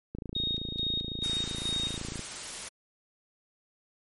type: click train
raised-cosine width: 3 ms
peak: -24 dBFS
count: 58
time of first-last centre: 0.15-2.193 s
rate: 27.9 Hz
type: tone with tremolo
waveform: sine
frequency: 3729 Hz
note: A#7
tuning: in tune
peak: -28 dBFS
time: 0.35-1.97 s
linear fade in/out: 5 ms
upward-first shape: square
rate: 2.3 Hz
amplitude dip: 60%
type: noise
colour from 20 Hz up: white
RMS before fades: -39 dBFS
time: 1.23-2.69 s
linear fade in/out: 10 ms
effects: MP3 48 kbps